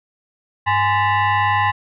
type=tone with frequency modulation; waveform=sine; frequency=100 Hz; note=G2; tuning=35 cents sharp; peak=-14 dBFS; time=0.66-1.72 s; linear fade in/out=20 ms; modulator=931 Hz; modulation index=1.9; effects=none